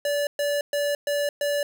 square tone bursts, 578 Hz, D5, 28 cents flat, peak -23 dBFS, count 5, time 0.05-1.63 s, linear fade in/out 2 ms, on 220 ms, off 120 ms, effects none

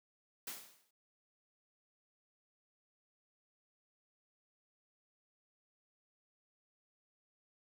white noise with exponential decay, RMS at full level -41 dBFS, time 0.47-0.91 s, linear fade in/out 5 ms, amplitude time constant 94 ms, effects high-pass 150 Hz 12 dB/octave

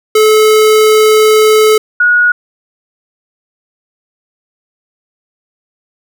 square / sine tone pair in turn, 431.9 / 1452.7 Hz, A4 / F#6, -32 / -32 cents, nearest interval octave + major sixth, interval 2100 cents, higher second, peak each -5 dBFS, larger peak neither, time 0.15-1.78 / 2-2.32 s, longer first, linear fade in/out 5 ms, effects none

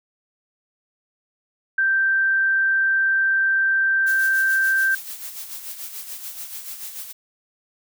sine tone, 1567 Hz, G6, 1 cent flat, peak -16 dBFS, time 1.78-4.95 s, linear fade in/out 5 ms
blue noise with tremolo, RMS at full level -32 dBFS, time 4.06-7.13 s, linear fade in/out 20 ms, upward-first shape sine, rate 6.9 Hz, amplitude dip 55%
effects none

